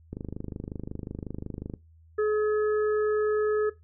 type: click train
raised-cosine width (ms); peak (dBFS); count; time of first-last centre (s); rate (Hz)
3; -22; 42; 0.13-1.738; 25.5
type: harmonic tone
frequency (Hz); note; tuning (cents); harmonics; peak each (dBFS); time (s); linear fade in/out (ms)
425.2; G#4; +41; 1 / 3 / 4; -22 / -35 / -37; 2.18-3.7; 10
effects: noise-tail reverb RT60 0.2 s tail -19 dB re dry + added 81 Hz sine -53 dBFS peak until 3.83 s

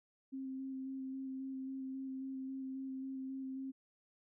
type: tone with vibrato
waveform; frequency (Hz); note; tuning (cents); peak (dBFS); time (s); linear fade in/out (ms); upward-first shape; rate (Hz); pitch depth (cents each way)
sine; 265.3; C4; +24; -40; 0.32-3.72; 20; square; 3.7; 11
effects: none

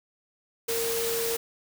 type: tone in noise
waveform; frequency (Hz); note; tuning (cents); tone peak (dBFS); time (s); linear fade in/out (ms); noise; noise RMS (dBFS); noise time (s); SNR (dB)
sine; 460.7; A#4; -20; -28; 0.68-1.37; 10; white; -31; 0.68-1.37; 0
effects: none

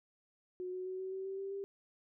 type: tone with pitch steps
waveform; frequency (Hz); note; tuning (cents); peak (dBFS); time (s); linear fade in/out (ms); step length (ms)
sine; 364.7 / 368.9 / 373.2 / 377.6 / 381.9 / 386.4 / 390.9 / 395.4; F#4 / F#4 / F#4 / F#4 / G4 / G4 / G4 / G4; -25 / -5 / +15 / +35 / -45 / -25 / -5 / +15; -38; 0.6-1.64; 0; 130
effects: none

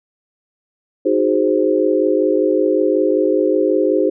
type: chord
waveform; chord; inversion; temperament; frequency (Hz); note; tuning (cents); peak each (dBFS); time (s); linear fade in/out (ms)
sine; Ab dominant seventh; second; equal; 311.1 / 370 / 415.3 / 523.3; Eb4 / Gb4 / Ab4 / C5; 0 / 0 / 0 / 0; -18; 1.05-4.1; 10
effects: none

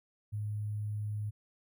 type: tone with sample-and-hold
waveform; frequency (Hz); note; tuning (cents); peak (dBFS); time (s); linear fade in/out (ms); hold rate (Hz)
sine; 105.1; G#2; +21; -33; 0.32-1.31; 20; 11025
effects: none

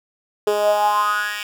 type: tone with high-pass filter sweep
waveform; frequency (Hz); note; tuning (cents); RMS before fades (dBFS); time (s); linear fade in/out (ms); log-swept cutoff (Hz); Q
10% pulse; 207.7; G#3; 0; -19; 0.47-1.43; 2; 430 to 2200; 7.5
effects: none

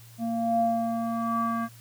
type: tone with low-pass filter sweep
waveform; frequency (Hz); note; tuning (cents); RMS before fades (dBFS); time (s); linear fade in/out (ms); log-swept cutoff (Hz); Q
square; 230; A#3; -23; -27; 0.18-1.69; 50; 530 to 1400; 7.3
effects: added 116 Hz sine -48 dBFS peak until 1.8 s + white hiss -54 dBFS RMS until 1.8 s

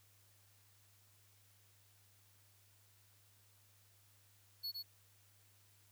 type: tone with echo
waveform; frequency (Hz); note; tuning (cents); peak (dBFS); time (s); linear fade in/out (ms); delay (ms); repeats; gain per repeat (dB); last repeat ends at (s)
square; 4393; C#8; -16; -40; 4.63-4.72; 20; 110; 1; -3; 4.83
effects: added 100 Hz sine -70 dBFS peak until 5.91 s + white hiss -70 dBFS RMS until 5.91 s

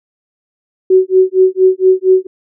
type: tone with tremolo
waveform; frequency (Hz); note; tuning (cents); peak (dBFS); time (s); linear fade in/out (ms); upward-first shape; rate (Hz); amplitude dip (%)
sine; 374.6; F#4; +21; -3; 0.9-2.27; 5; sine; 4.3; 100
effects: none

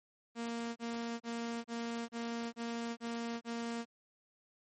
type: tone bursts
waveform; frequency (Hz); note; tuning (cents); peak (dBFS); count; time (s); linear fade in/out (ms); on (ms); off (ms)
sawtooth; 233.1; A#3; 0; -33; 8; 0.35-3.854; 50; 410; 32
effects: MP3 32 kbps

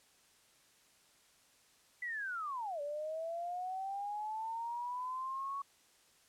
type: linear two-way sweep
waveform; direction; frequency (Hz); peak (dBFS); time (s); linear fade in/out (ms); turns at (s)
sine; down then up; 2002 to 571 to 1121; -37; 2.02-5.62; 5; 2.81
effects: white hiss -67 dBFS RMS until 6.28 s + low-pass 10000 Hz 12 dB/octave

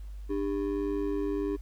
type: ring-modulated tone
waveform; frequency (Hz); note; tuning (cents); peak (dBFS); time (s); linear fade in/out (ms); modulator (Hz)
triangle; 349.2; F4; 0; -23; 0.29-1.57; 20; 50.6
effects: added 50 Hz sine -38 dBFS peak until 1.61 s + pink hiss -64 dBFS RMS until 1.61 s

